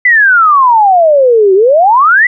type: exponential two-way sweep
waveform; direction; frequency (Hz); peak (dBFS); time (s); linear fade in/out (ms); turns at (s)
sine; down then up; 2028 to 370 to 2028; -3; 0.05-2.27; 5; 1.54
effects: none

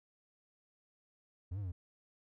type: exponential two-way sweep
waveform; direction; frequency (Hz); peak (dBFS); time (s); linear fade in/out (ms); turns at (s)
triangle; up then down; 83.3 to 105.8 to 83.3; -35; 1.51-1.72; 10; 1.59
effects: none

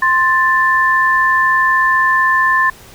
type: tone pair together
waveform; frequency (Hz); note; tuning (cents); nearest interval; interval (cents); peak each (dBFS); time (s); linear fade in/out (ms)
sine; 1048.9 / 1764; C6 / A6; +4 / +4; major sixth; 900; -13 / -12; 0.02-2.7; 5
effects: pink hiss -40 dBFS RMS until 2.94 s

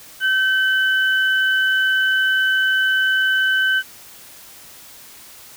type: tone pair together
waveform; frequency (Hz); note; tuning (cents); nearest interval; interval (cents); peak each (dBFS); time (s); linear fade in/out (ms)
sine; 1541.5 / 2997; G6 / F#7; -29 / +22; octave; 1151; -15 / -23; 0.2-3.83; 50
effects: white hiss -42 dBFS RMS until 5.56 s

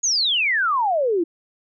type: exponential sweep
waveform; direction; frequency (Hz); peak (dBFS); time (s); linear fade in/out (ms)
sine; down; 6800 to 320; -17; 0.03-1.24; 10
effects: none

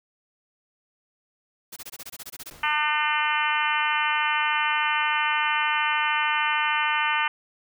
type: noise bursts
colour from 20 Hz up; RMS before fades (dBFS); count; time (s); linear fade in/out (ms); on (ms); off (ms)
white; -38; 12; 1.72-2.502; 10; 45; 22
type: noise with exponential decay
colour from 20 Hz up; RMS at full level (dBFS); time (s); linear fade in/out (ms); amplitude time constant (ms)
pink; -44; 2.51-3.11; 0; 130
type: harmonic tone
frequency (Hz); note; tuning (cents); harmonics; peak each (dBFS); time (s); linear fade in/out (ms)
301.1; D4; +43; 3 / 4 / 5 / 6 / 7 / 8 / 9 / 10; -27 / -28 / -29 / -30 / -30 / -31 / -32 / -32; 2.63-7.28; 5
effects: none

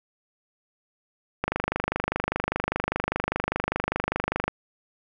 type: click train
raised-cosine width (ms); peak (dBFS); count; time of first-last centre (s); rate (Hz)
0.5; -9; 77; 1.44-4.48; 25
effects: none

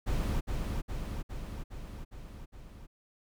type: noise with echo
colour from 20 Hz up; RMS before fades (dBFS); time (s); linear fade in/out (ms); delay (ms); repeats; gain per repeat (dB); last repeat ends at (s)
brown; -30; 0.06-0.41; 20; 410; 6; -3; 2.87
effects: none

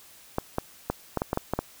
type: clicks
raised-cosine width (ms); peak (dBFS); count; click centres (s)
1; -11; 9; 0.384 / 0.584 / 0.9 / 1.173 / 1.219 / 1.331 / 1.374 / 1.536 / 1.59
effects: white hiss -52 dBFS RMS until 1.8 s

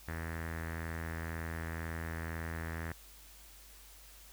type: tone with low-pass filter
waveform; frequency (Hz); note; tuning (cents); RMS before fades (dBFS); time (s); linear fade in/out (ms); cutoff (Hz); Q
sawtooth; 82; E2; -9; -40; 0.08-2.92; 0; 1800; 5
effects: added 50 Hz sine -57 dBFS peak until 4.32 s + white hiss -57 dBFS RMS until 4.32 s

